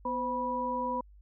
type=tone cluster; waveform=sine; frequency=247.1 / 513 / 978 Hz; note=B3 / C5 / B5; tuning=+1 / -34 / -17 cents; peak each=-37 / -36 / -31 dBFS; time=0.05-1.01 s; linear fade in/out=5 ms; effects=added 50 Hz sine -52 dBFS peak until 1.21 s